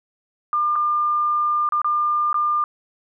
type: tone with dropouts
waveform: sine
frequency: 1200 Hz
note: D6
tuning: 37 cents sharp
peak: -17 dBFS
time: 0.53-2.64 s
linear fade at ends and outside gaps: 1 ms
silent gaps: 0.756-0.76 / 1.69-1.722 / 1.817-1.845 / 2.329-2.343 s
effects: none